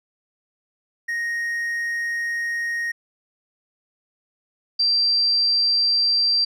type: tone pair in turn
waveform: triangle / sine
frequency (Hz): 1868 / 4707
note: A#6 / D8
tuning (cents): +3 / +3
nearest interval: octave + major third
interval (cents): 1600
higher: second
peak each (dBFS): -21 / -16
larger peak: second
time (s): 1.08-2.92 / 4.79-6.45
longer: first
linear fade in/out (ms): 10
effects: none